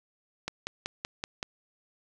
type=click train; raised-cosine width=0.2 ms; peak=-15 dBFS; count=6; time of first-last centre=0.48-1.429 s; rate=5.27 Hz; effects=none